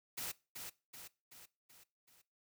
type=noise with echo; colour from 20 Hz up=white; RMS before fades=-42 dBFS; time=0.17-0.32 s; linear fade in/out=10 ms; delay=380 ms; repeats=5; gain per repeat=-5 dB; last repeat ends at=2.22 s; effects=noise-tail reverb RT60 0.3 s tail -21 dB re dry